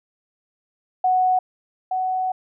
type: tone pair in turn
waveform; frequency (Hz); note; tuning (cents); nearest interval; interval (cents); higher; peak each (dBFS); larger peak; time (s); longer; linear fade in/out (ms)
sine; 740 / 745.6; F#5 / F#5; 0 / +13; unison; 13; second; -15 / -20; first; 1.04-1.39 / 1.91-2.32; second; 5
effects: none